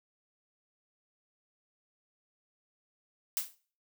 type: noise with exponential decay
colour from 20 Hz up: blue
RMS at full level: -28 dBFS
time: 3.37-3.55 s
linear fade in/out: 0 ms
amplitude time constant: 38 ms
effects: noise-tail reverb RT60 0.4 s tail -17 dB re dry